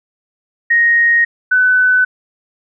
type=tone pair in turn; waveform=sine; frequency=1870 / 1503.5 Hz; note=A#6 / F#6; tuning=+5 / +27 cents; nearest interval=major third; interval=378 cents; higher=first; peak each=-8 dBFS; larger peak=neither; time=0.7-1.25 / 1.51-2.05 s; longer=first; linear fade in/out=10 ms; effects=none